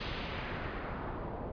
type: noise with low-pass filter sweep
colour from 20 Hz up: pink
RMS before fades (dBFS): -39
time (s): 0-1.52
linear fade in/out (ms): 10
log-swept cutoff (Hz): 4000 to 700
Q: 1.2
effects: resampled to 11025 Hz